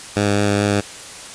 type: tone with vibrato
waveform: 10% pulse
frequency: 102.1 Hz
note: G#2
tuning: 29 cents flat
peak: -7 dBFS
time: 0.16-0.81 s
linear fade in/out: 10 ms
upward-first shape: sine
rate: 4.7 Hz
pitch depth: 12 cents each way
effects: white hiss -35 dBFS RMS until 1.34 s + resampled to 22050 Hz